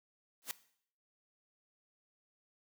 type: noise with exponential growth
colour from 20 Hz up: white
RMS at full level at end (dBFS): -34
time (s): 0.42-0.51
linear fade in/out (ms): 0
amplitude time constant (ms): 18
effects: noise-tail reverb RT60 0.6 s tail -17 dB re dry + high-pass 150 Hz 12 dB/octave